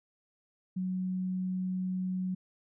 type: tone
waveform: sine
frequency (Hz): 185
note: F#3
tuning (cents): 0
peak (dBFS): -30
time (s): 0.76-2.35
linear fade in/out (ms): 10
effects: none